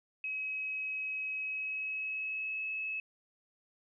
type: tone with pitch glide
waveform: sine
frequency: 2550 to 2586 Hz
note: D#7 to E7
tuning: +42 to -34 cents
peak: -34 dBFS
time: 0.24-3 s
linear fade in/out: 2 ms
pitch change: +24 cents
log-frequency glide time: 1.36-2.66 s
effects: none